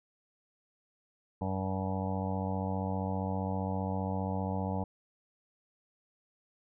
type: harmonic tone with a mistuned harmonic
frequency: 95.1 Hz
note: F#2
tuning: 48 cents sharp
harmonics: 1 / 2 / 3 / 5 / 6 / 7 / 8 / 9 / 10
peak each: -35 / -35 / -42 / -42 / -43 / -44 / -43 / -41 / -47 dBFS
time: 1.41-4.84 s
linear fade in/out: 5 ms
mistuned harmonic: 10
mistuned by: +24 cents
effects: none